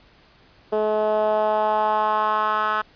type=tone with band-pass filter sweep; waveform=10% pulse; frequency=214.1 Hz; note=A3; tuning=47 cents flat; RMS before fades=-21 dBFS; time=0.72-2.82 s; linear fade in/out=10 ms; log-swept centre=490 to 1400 Hz; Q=2.7; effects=pink hiss -54 dBFS RMS until 2.95 s + resampled to 11025 Hz